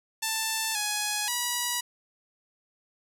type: tone with pitch steps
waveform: 5% pulse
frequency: 886 / 837 / 970 Hz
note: A5 / G#5 / B5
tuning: +12 / +13 / -31 cents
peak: -15 dBFS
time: 0.22-1.81 s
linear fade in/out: 10 ms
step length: 530 ms
effects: none